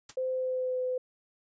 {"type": "noise with exponential decay", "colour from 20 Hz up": "white", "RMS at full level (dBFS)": -38, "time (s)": [0.09, 0.16], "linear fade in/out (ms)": 5, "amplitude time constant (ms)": 15}
{"type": "tone with pitch glide", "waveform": "sine", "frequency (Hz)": [516, 507.1], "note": ["C5", "B4"], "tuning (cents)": [-24, 46], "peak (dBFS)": -28, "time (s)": [0.17, 0.98], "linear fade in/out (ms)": 5, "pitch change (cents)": -30, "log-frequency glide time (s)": [0.31, 0.8]}
{"effects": ["resampled to 16000 Hz"]}